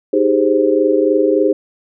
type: chord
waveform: sine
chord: Ab major seventh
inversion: second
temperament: equal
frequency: 311.1 / 392 / 415.3 / 523.3 Hz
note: Eb4 / G4 / Ab4 / C5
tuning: 0 / 0 / 0 / 0 cents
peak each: -16 dBFS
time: 0.13-1.53 s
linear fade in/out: 5 ms
effects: none